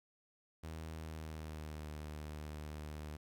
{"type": "tone with pitch glide", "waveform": "sawtooth", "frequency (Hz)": [80, 75.82], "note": ["D#2", "D#2"], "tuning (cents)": [49, -44], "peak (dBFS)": -40, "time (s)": [0.63, 3.17], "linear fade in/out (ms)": 10, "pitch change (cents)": -93, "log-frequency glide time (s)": [0.94, 1.91], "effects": ["12-bit"]}